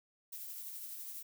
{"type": "noise with tremolo", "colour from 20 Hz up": "violet", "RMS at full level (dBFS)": -44, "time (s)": [0.32, 1.23], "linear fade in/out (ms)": 10, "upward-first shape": "triangle", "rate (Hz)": 12, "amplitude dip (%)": 35, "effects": []}